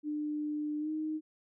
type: tone with pitch glide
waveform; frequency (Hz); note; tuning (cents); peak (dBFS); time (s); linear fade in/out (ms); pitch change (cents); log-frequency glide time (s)
sine; 299.6 to 310.5; D4 to D#4; +35 to -3; -32; 0.03-1.21; 50; +62; 0.79-0.9
effects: none